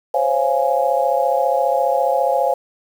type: chord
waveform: sine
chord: Db major seventh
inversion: third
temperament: just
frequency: 519.7 / 554.4 / 693 / 831.5 Hz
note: C5 / Db5 / F5 / Ab5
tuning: -12 / 0 / -14 / +2 cents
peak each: -20 dBFS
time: 0.14-2.54 s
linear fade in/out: 5 ms
effects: 7-bit